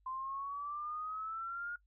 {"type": "exponential sweep", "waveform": "sine", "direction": "up", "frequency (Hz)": [1033, 1434], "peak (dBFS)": -38, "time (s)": [0.06, 1.76], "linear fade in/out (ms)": 5, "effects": ["noise-tail reverb RT60 0.1 s tail -23 dB re dry", "added 50 Hz sine -68 dBFS peak until 1.86 s"]}